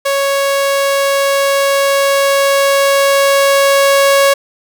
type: tone with level ramp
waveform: sawtooth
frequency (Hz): 554.4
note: C#5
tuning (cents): 0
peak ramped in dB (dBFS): -8 to -3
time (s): 0.05-4.34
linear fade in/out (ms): 10
effects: none